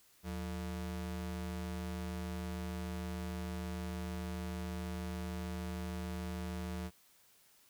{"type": "ring-modulated tone", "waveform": "square", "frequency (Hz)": 130.81, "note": "C3", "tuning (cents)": 0, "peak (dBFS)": -36, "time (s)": [0.23, 6.91], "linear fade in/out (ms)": 50, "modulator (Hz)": 53.3, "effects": ["white hiss -66 dBFS RMS until 7.69 s"]}